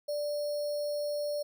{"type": "tone with sample-and-hold", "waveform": "sine", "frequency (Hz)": 587.3, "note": "D5", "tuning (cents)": 0, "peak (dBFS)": -30, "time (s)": [0.08, 1.43], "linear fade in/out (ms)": 10, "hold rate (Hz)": 4900, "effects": []}